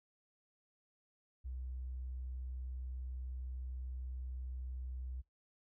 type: tone with tanh clipping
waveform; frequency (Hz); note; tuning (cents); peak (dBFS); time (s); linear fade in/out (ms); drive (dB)
triangle; 63.4; B1; +46; -40; 1.44-5.22; 20; 3
effects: noise-tail reverb RT60 0.2 s tail -25 dB re dry